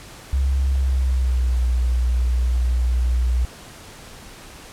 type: tone with pitch glide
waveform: sine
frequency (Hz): 67.2 to 61.27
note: C2 to B1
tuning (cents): +47 to -13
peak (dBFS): -16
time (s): 0.33-3.45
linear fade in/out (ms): 0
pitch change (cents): -160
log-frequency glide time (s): 0.7-1.62
effects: pink hiss -41 dBFS RMS until 4.72 s + low-pass 11000 Hz 12 dB/octave